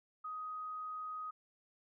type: tone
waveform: sine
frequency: 1253 Hz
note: D#6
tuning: 12 cents sharp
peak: -40 dBFS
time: 0.24-1.31 s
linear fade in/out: 10 ms
effects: none